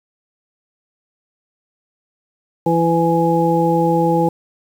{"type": "harmonic tone", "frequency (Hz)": 166.9, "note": "E3", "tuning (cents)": 22, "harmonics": [1, 2, 3, 5], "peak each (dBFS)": [-18, -18, -18, -18], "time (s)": [2.66, 4.29], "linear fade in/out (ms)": 5, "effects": ["7-bit"]}